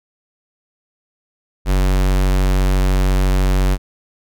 square tone, 47 Hz, F#1, 28 cents sharp, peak -13 dBFS, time 1.65-3.78 s, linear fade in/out 50 ms, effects none

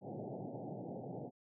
pink band-pass noise, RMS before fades -45 dBFS, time 0.01-1.31 s, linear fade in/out 50 ms, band 110 to 820 Hz, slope 96 dB/octave, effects none

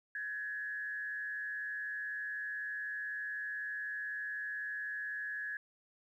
sine tone with frequency modulation, 1686 Hz, G#6, 26 cents sharp, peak -37 dBFS, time 0.15-5.57 s, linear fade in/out 2 ms, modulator 136 Hz, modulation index 0.56, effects 12-bit

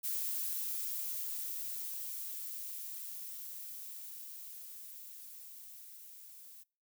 violet noise with level ramp, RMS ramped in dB -36 to -54 dBFS, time 0.03-6.64 s, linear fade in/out 20 ms, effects noise-tail reverb RT60 0.4 s tail -26 dB re dry

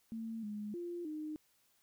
sine tone with pitch steps, 225.4 / 209.1 / 347.5 / 306.9 Hz, A3 / G#3 / F4 / D#4, +42 / +12 / -9 / -24 cents, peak -39 dBFS, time 0.12-1.36 s, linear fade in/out 0 ms, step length 310 ms, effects white hiss -73 dBFS RMS until 1.82 s

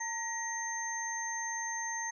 sine tone cluster, 910 / 1898 / 6300 Hz, A#5 / A#6 / G8, -42 / +31 / +8 cents, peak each -39 / -38 / -38 dBFS, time 0-2.11 s, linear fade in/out 10 ms, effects none

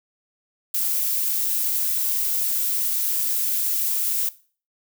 violet noise, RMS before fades -23 dBFS, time 0.74-4.29 s, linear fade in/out 5 ms, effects noise-tail reverb RT60 0.4 s tail -18 dB re dry

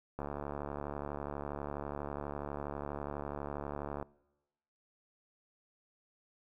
click train, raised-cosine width 1 ms, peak -25 dBFS, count 278, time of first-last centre 0.19-4.027 s, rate 72.2 Hz, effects noise-tail reverb RT60 1.0 s tail -23 dB re dry

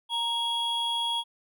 triangle tone pair together, 932.3 / 3322 Hz, A#5 / G#7, 0 / 0 cents, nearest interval octave + minor seventh, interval 2200 cents, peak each -29 / -26 dBFS, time 0.09-1.24 s, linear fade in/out 50 ms, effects none

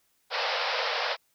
pink band-pass noise, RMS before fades -29 dBFS, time 0.3-1.17 s, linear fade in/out 50 ms, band 470 to 5300 Hz, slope 96 dB/octave, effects white hiss -70 dBFS RMS until 1.34 s

